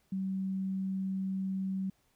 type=tone; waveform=sine; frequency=191 Hz; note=G3; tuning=45 cents flat; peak=-31 dBFS; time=0.12-1.9 s; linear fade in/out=5 ms; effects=pink hiss -72 dBFS RMS until 2.15 s